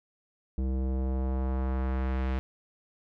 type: tone with low-pass filter sweep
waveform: square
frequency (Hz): 65.1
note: C2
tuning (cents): -8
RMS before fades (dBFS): -29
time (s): 0.58-2.39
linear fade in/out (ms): 0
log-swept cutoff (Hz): 350 to 2600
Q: 1
effects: none